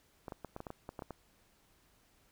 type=clicks; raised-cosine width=1 ms; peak=-28 dBFS; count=11; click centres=0.282 / 0.322 / 0.447 / 0.564 / 0.604 / 0.668 / 0.704 / 0.891 / 0.992 / 1.022 / 1.107 s; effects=pink hiss -69 dBFS RMS until 2.31 s